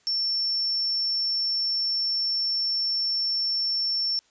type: tone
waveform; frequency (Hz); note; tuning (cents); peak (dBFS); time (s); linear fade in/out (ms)
sine; 5420; E8; +47; -23; 0.07-4.19; 0
effects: white hiss -63 dBFS RMS until 4.3 s + resampled to 16000 Hz